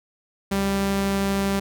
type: tone pair together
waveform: sawtooth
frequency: 69.77 / 196.8 Hz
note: C#2 / G3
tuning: +12 / +7 cents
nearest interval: octave + tritone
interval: 1795 cents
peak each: -29 / -17 dBFS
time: 0.51-1.6 s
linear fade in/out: 10 ms
effects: none